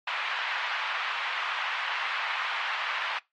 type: band-pass noise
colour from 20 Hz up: pink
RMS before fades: -31 dBFS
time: 0.07-3.19 s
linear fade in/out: 5 ms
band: 940 to 3100 Hz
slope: 24 dB/octave
effects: noise-tail reverb RT60 0.2 s tail -22 dB re dry + MP3 48 kbps